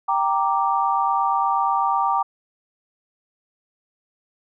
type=chord; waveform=sine; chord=G minor; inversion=none; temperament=equal; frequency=784 / 932.3 / 1174.7 Hz; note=G5 / Bb5 / D6; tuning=0 / 0 / 0 cents; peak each=-22 dBFS; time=0.08-2.23 s; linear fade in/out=10 ms; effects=none